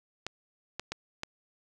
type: clicks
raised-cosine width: 0.2 ms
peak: -17 dBFS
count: 4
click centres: 0.266 / 0.796 / 0.92 / 1.234 s
effects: none